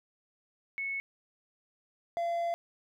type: tone pair in turn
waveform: sine / triangle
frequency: 2202 / 683.2 Hz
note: C#7 / F5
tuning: -12 / -38 cents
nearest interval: octave + minor sixth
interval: 2026 cents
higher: first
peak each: -32 / -27 dBFS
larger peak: second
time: 0.78-1 / 2.17-2.54 s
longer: second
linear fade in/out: 0 ms
effects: none